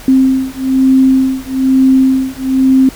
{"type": "beating tone pair", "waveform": "sine", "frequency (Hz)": [262.8, 263.9], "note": ["C4", "C4"], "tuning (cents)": [8, 15], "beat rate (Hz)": 1.1, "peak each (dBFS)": -10, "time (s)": [0.08, 2.89], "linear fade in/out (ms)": 2, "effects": ["added 41 Hz sine -37 dBFS peak until 2.95 s", "pink hiss -33 dBFS RMS until 2.95 s"]}